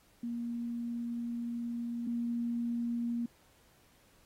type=tone pair in turn; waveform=sine; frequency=236.1 / 236.1 Hz; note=A#3 / A#3; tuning=+22 / +22 cents; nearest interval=unison; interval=0 cents; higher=neither; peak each=-34 / -31 dBFS; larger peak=second; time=0.23-2.07 / 2.07-3.26 s; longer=first; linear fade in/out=5 ms; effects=pink hiss -66 dBFS RMS until 4.25 s + AAC 48 kbps